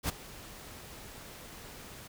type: noise with ADSR envelope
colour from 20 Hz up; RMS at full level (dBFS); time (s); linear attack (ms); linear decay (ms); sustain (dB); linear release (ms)
pink; -30; 0.03-2.08; 60; 13; -18; 13
effects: none